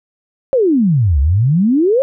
sine exponential two-way sweep, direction down then up, 560 to 65.41 to 560 Hz, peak -9 dBFS, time 0.53-2.02 s, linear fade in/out 0 ms, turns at 1.2 s, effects none

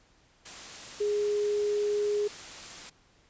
sine tone in noise, 414.6 Hz, G#4, 3 cents flat, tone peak -25 dBFS, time 1-2.28 s, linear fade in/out 10 ms, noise white, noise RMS -43 dBFS, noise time 0.45-2.9 s, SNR +15 dB, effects pink hiss -63 dBFS RMS until 3.29 s + resampled to 16000 Hz

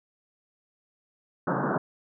pink band-pass noise, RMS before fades -27 dBFS, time 1.47-1.78 s, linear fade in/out 5 ms, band 130 to 1600 Hz, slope 96 dB/octave, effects none

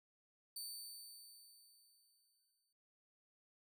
20% pulse tone with exponential decay, 4562 Hz, C#8, 49 cents sharp, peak -38 dBFS, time 0.56-2.73 s, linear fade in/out 5 ms, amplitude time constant 470 ms, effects none

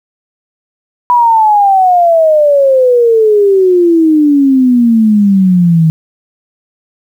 sine exponential sweep, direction down, 987.8 to 157.7 Hz, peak -4 dBFS, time 1.1-5.9 s, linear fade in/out 0 ms, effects 7-bit

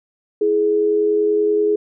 sine tone pair together, 329.6 / 419.9 Hz, E4 / G#4, 0 / +19 cents, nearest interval major third, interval 419 cents, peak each -23 / -14 dBFS, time 0.41-1.76 s, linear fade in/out 5 ms, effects none

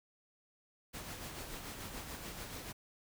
pink noise with tremolo, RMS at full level -44 dBFS, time 0.93-2.73 s, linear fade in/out 20 ms, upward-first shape sine, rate 6.9 Hz, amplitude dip 40%, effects none

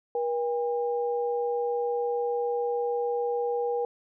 sine tone pair together, 479.3 / 806 Hz, A#4 / G5, +48 / +48 cents, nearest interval major sixth, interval 900 cents, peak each -26 / -32 dBFS, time 0.15-3.85 s, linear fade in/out 2 ms, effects none

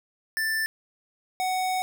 square tone pair in turn, 1770 / 744.2 Hz, A6 / F#5, +10 / +10 cents, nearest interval octave + minor third, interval 1500 cents, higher first, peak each -25 dBFS, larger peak neither, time 0.37-0.66 / 1.4-1.82 s, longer second, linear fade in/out 0 ms, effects none

